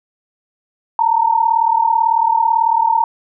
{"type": "tone pair together", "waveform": "sine", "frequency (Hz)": [894.2, 932.3], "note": ["A5", "A#5"], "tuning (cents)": [28, 0], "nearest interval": "minor second", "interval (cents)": 72, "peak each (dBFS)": -14, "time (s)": [0.99, 3.04], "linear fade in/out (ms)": 2, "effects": []}